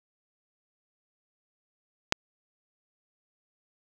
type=click; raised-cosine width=0.2 ms; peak=-3 dBFS; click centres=2.124 s; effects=none